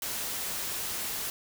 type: noise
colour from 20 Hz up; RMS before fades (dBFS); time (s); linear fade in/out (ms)
white; -34; 0.02-1.3; 2
effects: none